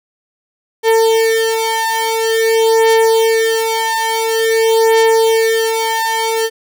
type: beating tone pair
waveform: 35% pulse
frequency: 449.1 / 449.58 Hz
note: A4 / A4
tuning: +35 / +37 cents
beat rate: 0.48 Hz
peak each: -12 dBFS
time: 0.83-6.5 s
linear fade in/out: 50 ms
effects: none